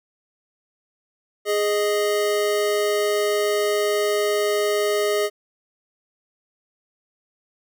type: tone pair together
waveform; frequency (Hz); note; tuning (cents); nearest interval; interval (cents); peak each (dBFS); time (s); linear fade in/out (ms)
square; 415.3 / 622.2; G#4 / D#5; 0 / 0; perfect fifth; 700; -21 / -25; 1.45-5.3; 50
effects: none